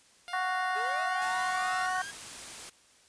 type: tone with vibrato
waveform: 10% pulse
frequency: 702 Hz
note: F5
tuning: 9 cents sharp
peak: -32 dBFS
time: 0.28-1.86 s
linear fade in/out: 0 ms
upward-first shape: square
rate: 9.6 Hz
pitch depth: 11 cents each way
type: harmonic tone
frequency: 370 Hz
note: F#4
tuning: in tune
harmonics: 2 / 3 / 4 / 5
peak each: -32 / -34 / -35 / -36 dBFS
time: 0.33-2.02 s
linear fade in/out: 5 ms
type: linear sweep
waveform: 40% pulse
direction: up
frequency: 399.1 to 1661.2 Hz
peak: -39 dBFS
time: 0.75-2.12 s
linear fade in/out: 20 ms
type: noise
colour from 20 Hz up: white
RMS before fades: -43 dBFS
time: 1.21-2.7 s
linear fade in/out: 10 ms
effects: white hiss -61 dBFS RMS until 3.08 s + resampled to 22050 Hz